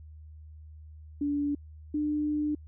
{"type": "tone pair in turn", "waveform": "sine", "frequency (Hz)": [288.6, 298.9], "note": ["D4", "D4"], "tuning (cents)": [-30, 31], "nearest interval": "minor second", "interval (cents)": 61, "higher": "second", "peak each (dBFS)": -26, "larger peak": "neither", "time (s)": [[1.21, 1.55], [1.94, 2.55]], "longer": "second", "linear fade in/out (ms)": 5, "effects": ["added 77 Hz sine -45 dBFS peak until 2.67 s"]}